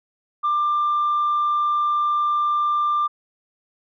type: tone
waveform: sine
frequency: 1189 Hz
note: D6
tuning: 21 cents sharp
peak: -16 dBFS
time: 0.43-3.08 s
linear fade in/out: 20 ms
effects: tanh soft clip ceiling -15 dBFS